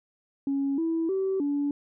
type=tone with pitch steps; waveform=sine; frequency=276.6 / 327.9 / 383.7 / 286.5 Hz; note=C#4 / E4 / G4 / D4; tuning=-4 / -9 / -37 / -43 cents; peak=-23 dBFS; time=0.47-1.71 s; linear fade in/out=2 ms; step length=310 ms; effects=tanh soft clip ceiling -20 dBFS